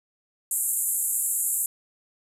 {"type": "band-pass noise", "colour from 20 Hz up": "white", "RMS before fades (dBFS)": -26, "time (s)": [0.51, 1.66], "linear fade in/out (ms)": 2, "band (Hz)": [7200, 13000], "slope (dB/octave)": 96, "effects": []}